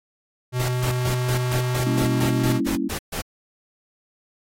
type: tone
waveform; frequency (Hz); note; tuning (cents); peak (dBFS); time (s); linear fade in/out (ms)
square; 125.1; B2; +23; -22; 0.52-2.61; 50
type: noise bursts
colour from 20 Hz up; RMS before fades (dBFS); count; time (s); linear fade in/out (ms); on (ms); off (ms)
pink; -29; 12; 0.59-3.22; 10; 100; 130
type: chord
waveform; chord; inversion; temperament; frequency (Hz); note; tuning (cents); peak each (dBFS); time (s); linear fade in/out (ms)
sine; G diminished seventh; none; equal; 196 / 233.1 / 277.2 / 329.6; G3 / Bb3 / Db4 / Fb4; 0 / 0 / 0 / 0; -30 / -28 / -25 / -27; 1.85-2.89; 20
effects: AAC 48 kbps

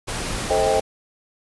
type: noise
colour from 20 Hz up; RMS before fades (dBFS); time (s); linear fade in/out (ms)
pink; -27; 0.07-0.81; 20
type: chord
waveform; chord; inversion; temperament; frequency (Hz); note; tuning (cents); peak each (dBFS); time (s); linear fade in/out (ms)
sine; A half-diminished seventh; none; just; 440 / 528 / 633.6 / 792; A4 / C5 / Eb5 / G5; 0 / +16 / +31 / +18; -22; 0.5-0.8; 5
effects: resampled to 24000 Hz

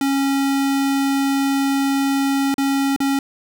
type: tone with dropouts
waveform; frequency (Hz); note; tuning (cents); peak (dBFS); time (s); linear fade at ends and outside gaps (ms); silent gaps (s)
square; 274.9; C#4; -14; -17; 0.01-3.19; 2; 2.542-2.581 / 2.963-3.003
effects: none

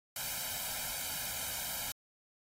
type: noise with comb filter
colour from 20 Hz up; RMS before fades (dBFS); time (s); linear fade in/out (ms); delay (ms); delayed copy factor
white; -38; 0.16-1.92; 2; 1.3; +0.9
effects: AAC 48 kbps

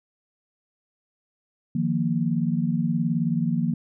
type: chord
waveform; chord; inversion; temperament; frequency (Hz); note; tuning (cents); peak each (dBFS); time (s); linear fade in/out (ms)
sine; Eb suspended second; none; equal; 155.56 / 174.61 / 233.1; Eb3 / F3 / Bb3; 0 / 0 / 0; -26 / -25 / -25; 1.75-3.74; 5
effects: none

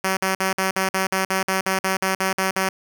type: tone bursts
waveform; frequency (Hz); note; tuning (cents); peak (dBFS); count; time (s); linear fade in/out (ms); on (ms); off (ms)
5% pulse; 190.2; F#3; +48; -8; 15; 0.04-2.69; 5; 130; 50
effects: none

